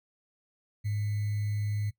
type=tone with sample-and-hold; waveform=sine; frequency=104.2 Hz; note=G#2; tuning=6 cents sharp; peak=-28 dBFS; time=0.84-1.91 s; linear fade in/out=20 ms; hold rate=2100 Hz; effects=noise-tail reverb RT60 0.1 s tail -18 dB re dry